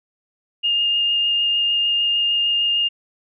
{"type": "tone with vibrato", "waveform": "sine", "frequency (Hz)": 2827, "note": "F7", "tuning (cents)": 20, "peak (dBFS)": -16, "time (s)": [0.63, 2.89], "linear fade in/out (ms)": 20, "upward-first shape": "sine", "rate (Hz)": 6.6, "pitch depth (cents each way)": 8, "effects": []}